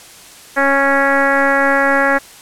sine tone with frequency modulation, 1106 Hz, C#6, 4 cents flat, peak -10 dBFS, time 0.56-2.19 s, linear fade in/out 20 ms, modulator 277 Hz, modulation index 3, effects white hiss -39 dBFS RMS until 2.41 s + low-pass 11000 Hz 12 dB/octave

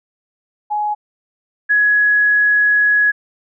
sine tone pair in turn, 839 / 1678 Hz, G#5 / G#6, +17 / +17 cents, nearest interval octave, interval 1200 cents, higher second, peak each -16 / -10 dBFS, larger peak second, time 0.7-0.95 / 1.69-3.12 s, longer second, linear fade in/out 20 ms, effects none

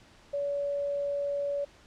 sine tone, 569 Hz, C#5, 45 cents sharp, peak -28 dBFS, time 0.33-1.65 s, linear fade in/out 10 ms, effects pink hiss -57 dBFS RMS until 1.86 s + low-pass 6000 Hz 12 dB/octave

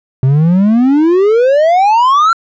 triangle exponential sweep, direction up, 127.4 to 1384 Hz, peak -4 dBFS, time 0.23-2.33 s, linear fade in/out 2 ms, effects resampled to 16000 Hz

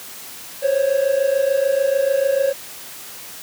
triangle tone pair together, 527.2 / 554 Hz, C5 / C#5, +13 / -1 cents, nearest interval minor second, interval 86 cents, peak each -18 / -15 dBFS, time 0.62-2.53 s, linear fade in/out 20 ms, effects white hiss -36 dBFS RMS until 3.42 s + high-pass 100 Hz 12 dB/octave

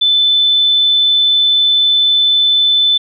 sine tone, 3516 Hz, A7, 2 cents flat, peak -8 dBFS, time 0.01-2.98 s, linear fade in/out 10 ms, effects none

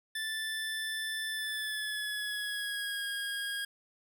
25% pulse tone with pitch glide, 1760 to 1632.7 Hz, A6 to G#6, 0 to -30 cents, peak -30 dBFS, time 0.15-3.65 s, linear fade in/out 5 ms, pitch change -130 cents, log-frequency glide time 1.29-3.06 s, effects none

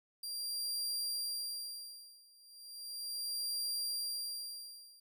sawtooth tone with tremolo, 4756 Hz, D8, 21 cents sharp, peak -32 dBFS, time 0.23-5 s, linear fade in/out 5 ms, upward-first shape sine, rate 0.36 Hz, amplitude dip 95%, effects none

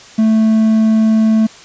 triangle tone with quantisation, 220 Hz, A3, in tune, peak -6 dBFS, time 0.18-1.47 s, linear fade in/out 10 ms, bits 6, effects white hiss -38 dBFS RMS until 1.64 s + resampled to 16000 Hz

